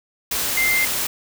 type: tone in noise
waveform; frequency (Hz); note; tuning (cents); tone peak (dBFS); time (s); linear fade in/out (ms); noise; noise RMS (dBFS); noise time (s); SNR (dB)
sine; 2093; C7; 0; -17; 0.57-0.85; 5; white; -23; 0.31-1.07; +3
effects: none